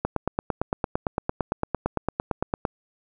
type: click train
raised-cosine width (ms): 1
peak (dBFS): -9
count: 24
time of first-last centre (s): 0.05-2.652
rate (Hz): 8.84
effects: none